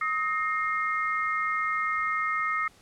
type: tone cluster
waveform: sine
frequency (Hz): 1268 / 1845 / 2125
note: D#6 / A#6 / C7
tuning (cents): +32 / -18 / +26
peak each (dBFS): -27 / -33 / -31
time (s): 0.01-2.68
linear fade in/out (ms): 5
effects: pink hiss -57 dBFS RMS until 2.81 s + low-pass 10000 Hz 12 dB/octave